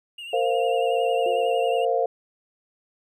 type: tone with vibrato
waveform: triangle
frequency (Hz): 2794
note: F7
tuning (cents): 0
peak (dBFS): -33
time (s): 0.18-1.85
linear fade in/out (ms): 5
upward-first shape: triangle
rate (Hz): 11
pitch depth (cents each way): 62
type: chord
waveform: sine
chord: Bb suspended second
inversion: none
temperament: equal with one note detuned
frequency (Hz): 460.8 / 523.3 / 698.5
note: Bb4 / C5 / F5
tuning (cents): -20 / 0 / 0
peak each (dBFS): -24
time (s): 0.33-2.06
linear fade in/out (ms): 5
type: tone with exponential decay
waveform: sine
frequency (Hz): 365.7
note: F#4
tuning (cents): -20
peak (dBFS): -29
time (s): 1.26-1.77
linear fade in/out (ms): 2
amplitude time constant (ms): 110
effects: none